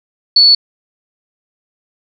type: tone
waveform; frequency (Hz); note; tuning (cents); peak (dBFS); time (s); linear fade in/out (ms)
sine; 4435; C#8; 0; -4; 0.36-0.55; 5
effects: none